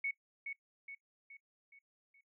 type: tone with echo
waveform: sine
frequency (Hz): 2217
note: C#7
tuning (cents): 0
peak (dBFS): -33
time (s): 0.04-0.11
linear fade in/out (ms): 5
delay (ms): 420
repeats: 5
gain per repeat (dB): -6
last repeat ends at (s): 2.21
effects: noise-tail reverb RT60 0.1 s tail -21 dB re dry